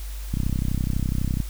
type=click train; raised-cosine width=5 ms; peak=-12 dBFS; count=35; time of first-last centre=0.34-1.403 s; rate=32 Hz; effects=added 50 Hz sine -30 dBFS peak until 1.49 s + white hiss -44 dBFS RMS until 1.49 s